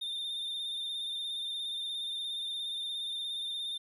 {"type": "tone with vibrato", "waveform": "triangle", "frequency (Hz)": 3620, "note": "A7", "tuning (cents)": 48, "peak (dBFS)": -33, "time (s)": [0.01, 3.78], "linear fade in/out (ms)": 10, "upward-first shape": "sine", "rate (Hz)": 17, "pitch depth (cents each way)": 36, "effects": ["12-bit"]}